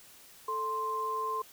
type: tone pair together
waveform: sine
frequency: 440 / 1047.1 Hz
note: A4 / C6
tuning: 0 / +1 cents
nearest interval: octave + minor third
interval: 1501 cents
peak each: -38 / -31 dBFS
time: 0.48-1.42 s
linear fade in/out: 5 ms
effects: white hiss -55 dBFS RMS until 1.52 s